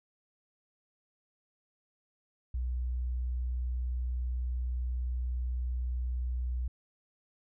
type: tone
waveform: sine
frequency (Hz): 61.74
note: B1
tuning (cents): 0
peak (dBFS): -30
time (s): 2.54-6.68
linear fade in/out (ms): 5
effects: none